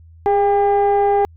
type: tone pair together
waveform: sine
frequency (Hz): 408.2 / 801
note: G#4 / G5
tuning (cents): -30 / +37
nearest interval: octave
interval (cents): 1167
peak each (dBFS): -13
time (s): 0.26-1.25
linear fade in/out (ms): 0
effects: tanh soft clip ceiling -9 dBFS + added 82 Hz sine -41 dBFS peak until 1.36 s